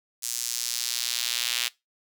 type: tone with high-pass filter sweep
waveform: sawtooth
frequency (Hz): 120.3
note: B2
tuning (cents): -45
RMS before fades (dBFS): -29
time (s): 0.22-1.69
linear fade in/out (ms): 20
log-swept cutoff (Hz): 6700 to 3000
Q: 1.5
effects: noise-tail reverb RT60 0.2 s tail -21 dB re dry